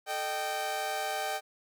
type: tone cluster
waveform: sawtooth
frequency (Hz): 437.4 / 612 / 778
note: A4 / D#5 / G5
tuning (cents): -10 / -29 / -13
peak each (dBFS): -38 / -33 / -29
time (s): 0.06-1.41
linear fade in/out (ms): 50
effects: none